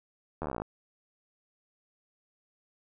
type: slowing click train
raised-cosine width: 1 ms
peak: -20 dBFS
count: 14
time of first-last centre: 0.42-0.62 s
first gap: 12 ms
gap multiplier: 1.04
effects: none